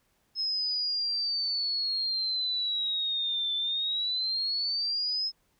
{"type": "exponential two-way sweep", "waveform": "sine", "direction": "down then up", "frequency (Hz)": [5180, 3520, 5180], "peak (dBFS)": -27, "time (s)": [0.35, 5.32], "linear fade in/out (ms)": 50, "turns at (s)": 3.55, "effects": ["pink hiss -71 dBFS RMS until 5.59 s"]}